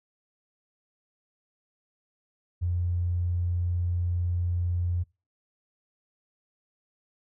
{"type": "tone with tanh clipping", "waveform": "triangle", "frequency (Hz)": 87.8, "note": "F2", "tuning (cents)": 10, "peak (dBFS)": -24, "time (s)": [2.61, 5.04], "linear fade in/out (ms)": 20, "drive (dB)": 3, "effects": ["noise-tail reverb RT60 0.3 s tail -25 dB re dry"]}